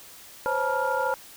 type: tone cluster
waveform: sine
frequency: 511 / 544 / 872 / 956 / 1401 Hz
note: C5 / C#5 / A5 / A#5 / F6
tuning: -41 / -33 / -16 / +43 / +5 cents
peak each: -29 dBFS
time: 0.46-1.14 s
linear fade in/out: 0 ms
effects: tanh soft clip ceiling -13 dBFS + white hiss -47 dBFS RMS until 1.36 s